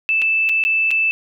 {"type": "tone with dropouts", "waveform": "sine", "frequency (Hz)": 2637, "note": "E7", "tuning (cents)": 0, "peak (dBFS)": -14, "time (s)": [0.09, 1.11], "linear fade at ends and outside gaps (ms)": 0, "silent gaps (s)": [[0.217, 0.221], [0.49, 0.494], [0.638, 0.65], [0.907, 0.913]], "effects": []}